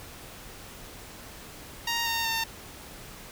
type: tone with pitch steps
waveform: 10% pulse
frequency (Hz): 932.3 / 919.5 / 906.8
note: A#5 / A#5 / A#5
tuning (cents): 0 / -24 / -48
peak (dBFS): -18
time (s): 1.87-2.44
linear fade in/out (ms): 5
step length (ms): 190
effects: pink hiss -45 dBFS RMS until 3.31 s